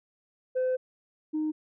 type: tone pair in turn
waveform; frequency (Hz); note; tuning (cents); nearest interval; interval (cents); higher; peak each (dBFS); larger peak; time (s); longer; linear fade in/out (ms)
sine; 512 / 308.8; C5 / D#4; -38 / -13; major sixth; 875; first; -22 / -25; first; 0.55-0.77 / 1.33-1.52; first; 20
effects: tanh soft clip ceiling -23 dBFS